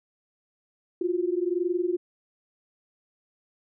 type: tone pair together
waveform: sine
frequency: 345.5 / 366.9 Hz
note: F4 / F#4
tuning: -19 / -15 cents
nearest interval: minor second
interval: 104 cents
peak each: -26 / -27 dBFS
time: 1.01-1.97 s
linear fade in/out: 5 ms
effects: none